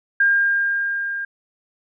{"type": "tone with level ramp", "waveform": "sine", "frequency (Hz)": 1607, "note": "G6", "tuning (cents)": 43, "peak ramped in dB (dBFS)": [-12, -24], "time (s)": [0.2, 1.25], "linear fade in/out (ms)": 5, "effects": []}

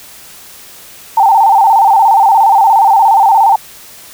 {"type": "tone with vibrato", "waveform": "sine", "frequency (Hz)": 842, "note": "G#5", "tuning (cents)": 24, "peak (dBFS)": -4, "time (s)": [1.17, 3.56], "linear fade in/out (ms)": 5, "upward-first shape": "square", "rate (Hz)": 17, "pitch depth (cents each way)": 110, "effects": ["white hiss -35 dBFS RMS until 4.13 s"]}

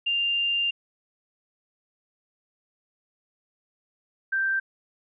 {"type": "tone pair in turn", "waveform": "sine", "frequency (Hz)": [2794, 1568.1], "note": ["F7", "G6"], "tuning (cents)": [0, 0], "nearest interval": "minor seventh", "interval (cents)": 1000, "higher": "first", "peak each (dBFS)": -22, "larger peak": "neither", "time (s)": [[0.06, 0.71], [4.32, 4.6]], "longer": "first", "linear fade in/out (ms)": 10, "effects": []}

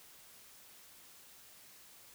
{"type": "silence", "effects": ["white hiss -58 dBFS RMS until 2.14 s"]}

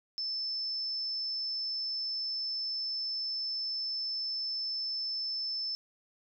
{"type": "tone", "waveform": "sine", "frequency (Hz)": 5274, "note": "E8", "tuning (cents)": 0, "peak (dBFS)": -32, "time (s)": [0.18, 5.75], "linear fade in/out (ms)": 0, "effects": []}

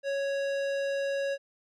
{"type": "tone with tanh clipping", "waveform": "sine", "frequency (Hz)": 554.4, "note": "C#5", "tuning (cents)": 0, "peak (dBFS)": -30, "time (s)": [0.03, 1.38], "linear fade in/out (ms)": 50, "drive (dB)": 17, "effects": []}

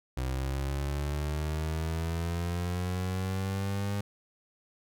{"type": "linear sweep", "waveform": "30% pulse", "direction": "up", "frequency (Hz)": [63.8, 101.7], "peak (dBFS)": -27, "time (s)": [0.17, 4.01], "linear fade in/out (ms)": 5, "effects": []}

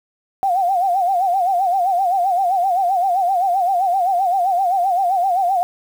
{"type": "tone with vibrato", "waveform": "sine", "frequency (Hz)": 740, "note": "F#5", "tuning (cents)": 0, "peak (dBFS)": -14, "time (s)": [0.43, 5.63], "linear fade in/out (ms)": 0, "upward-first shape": "sine", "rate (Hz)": 7.7, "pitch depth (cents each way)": 120, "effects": ["7-bit"]}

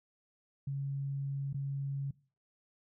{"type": "tone with dropouts", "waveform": "sine", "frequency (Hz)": 138.59, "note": "C#3", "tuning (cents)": 0, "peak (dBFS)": -33, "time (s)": [0.67, 2.11], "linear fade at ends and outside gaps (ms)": 5, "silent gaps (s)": [1.53, 1.543], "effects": ["noise-tail reverb RT60 0.4 s tail -21 dB re dry"]}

